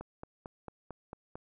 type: click train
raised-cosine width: 1 ms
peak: -28 dBFS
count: 7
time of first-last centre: 0.01-1.355 s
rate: 4.46 Hz
effects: none